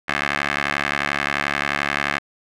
15% pulse tone with band-pass filter, 71.4 Hz, D2, 48 cents flat, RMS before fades -23 dBFS, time 0.08-2.19 s, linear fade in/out 10 ms, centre 1900 Hz, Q 1.9, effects none

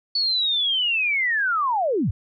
sine linear sweep, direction down, 4478 to 67.2 Hz, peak -19 dBFS, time 0.15-2.11 s, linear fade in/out 5 ms, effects none

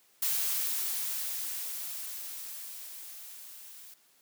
blue noise with level ramp, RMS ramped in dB -29 to -50 dBFS, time 0.22-3.94 s, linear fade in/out 5 ms, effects white hiss -65 dBFS RMS until 4.21 s + high-pass 150 Hz 12 dB/octave

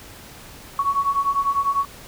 sine beating tone pair, 1108.7 / 1118.7 Hz, C#6 / C#6, 0 / +15 cents, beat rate 10 Hz, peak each -23 / -20 dBFS, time 0.79-1.85 s, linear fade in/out 2 ms, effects pink hiss -42 dBFS RMS until 2.07 s

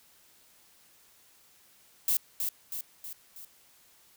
violet noise with echo, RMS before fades -26 dBFS, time 2.08-2.17 s, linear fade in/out 2 ms, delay 320 ms, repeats 4, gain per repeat -5 dB, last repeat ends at 3.45 s, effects white hiss -61 dBFS RMS until 4.16 s

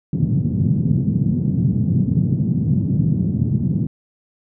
white band-pass noise, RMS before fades -18 dBFS, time 0.13-3.87 s, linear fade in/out 5 ms, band 110 to 190 Hz, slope 24 dB/octave, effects none

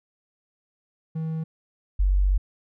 triangle / sine tone pair in turn, 160 / 47.57 Hz, D#3 / F#1, +49 / +49 cents, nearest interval octave + major sixth, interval 2100 cents, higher first, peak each -24 / -17 dBFS, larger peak second, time 1.15-1.44 / 1.99-2.38 s, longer second, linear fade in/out 10 ms, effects none

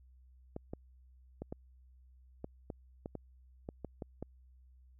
clicks, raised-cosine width 2 ms, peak -27 dBFS, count 12, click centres 0.564 / 0.735 / 1.42 / 1.525 / 2.444 / 2.702 / 3.059 / 3.153 / 3.689 / 3.847 / 4.022 / 4.226 s, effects added 63 Hz sine -58 dBFS peak until 4.99 s

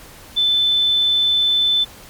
sine tone, 3520 Hz, A7, in tune, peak -13 dBFS, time 0.36-1.85 s, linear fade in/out 20 ms, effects pink hiss -41 dBFS RMS until 2.09 s + MP3 96 kbps

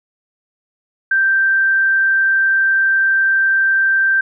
sine tone, 1568 Hz, G6, in tune, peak -11 dBFS, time 1.11-4.21 s, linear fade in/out 5 ms, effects none

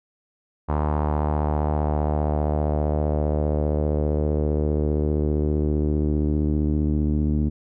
sawtooth tone with low-pass filter sweep, 75.2 Hz, D2, 42 cents sharp, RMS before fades -22 dBFS, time 0.68-7.5 s, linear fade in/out 20 ms, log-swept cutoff 990 to 260 Hz, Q 2.7, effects none

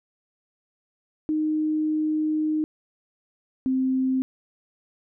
sine tone pair in turn, 308.9 / 261.1 Hz, D#4 / C4, -12 / -3 cents, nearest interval minor third, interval 291 cents, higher first, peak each -21 / -20 dBFS, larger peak second, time 1.29-2.64 / 3.66-4.22 s, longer first, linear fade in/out 0 ms, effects none

